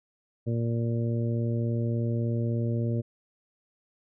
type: harmonic tone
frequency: 116.54 Hz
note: A#2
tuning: in tune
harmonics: 1 / 2 / 3 / 4 / 5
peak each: -26 / -32 / -36 / -38 / -40 dBFS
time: 0.46-3.02 s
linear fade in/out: 20 ms
effects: none